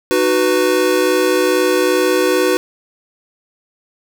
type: chord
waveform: square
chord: B major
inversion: first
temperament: equal with one note detuned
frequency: 307.6 / 370 / 493.9 Hz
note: D#4 / F#4 / B4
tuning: -20 / 0 / 0 cents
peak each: -20 / -16 / -17 dBFS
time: 0.11-2.57 s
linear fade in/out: 0 ms
effects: none